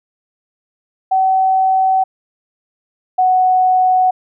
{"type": "tone pair in turn", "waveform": "sine", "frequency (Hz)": [760, 741.4], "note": ["F#5", "F#5"], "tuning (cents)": [46, 3], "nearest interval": "unison", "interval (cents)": 43, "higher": "first", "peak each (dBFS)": [-10, -9], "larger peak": "second", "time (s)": [[1.11, 2.04], [3.18, 4.11]], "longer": "neither", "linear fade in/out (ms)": 10, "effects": []}